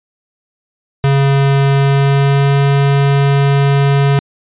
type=tone with pitch glide; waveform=square; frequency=138.4 to 139.77 Hz; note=C#3 to C#3; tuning=-2 to +15 cents; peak=-9 dBFS; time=1.04-4.19 s; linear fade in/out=0 ms; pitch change=+17 cents; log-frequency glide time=1.73-2.56 s; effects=resampled to 8000 Hz